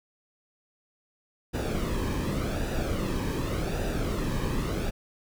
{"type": "noise with flanger", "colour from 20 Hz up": "brown", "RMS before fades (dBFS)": -29, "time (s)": [1.53, 4.91], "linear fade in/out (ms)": 20, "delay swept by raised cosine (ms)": [0.92, 1.46], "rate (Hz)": 0.87, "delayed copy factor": -0.6, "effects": []}